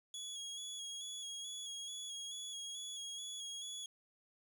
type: tone with vibrato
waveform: 25% pulse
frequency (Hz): 3343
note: G#7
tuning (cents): +11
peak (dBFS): -39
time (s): 0.14-3.86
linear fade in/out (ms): 2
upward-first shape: square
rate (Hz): 2.3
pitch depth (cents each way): 24
effects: none